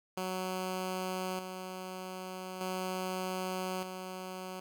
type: tone with tremolo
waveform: 10% pulse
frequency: 185.6 Hz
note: F#3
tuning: 6 cents sharp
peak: -26 dBFS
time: 0.17-4.6 s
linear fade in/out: 5 ms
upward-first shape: square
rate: 0.41 Hz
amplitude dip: 50%
effects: none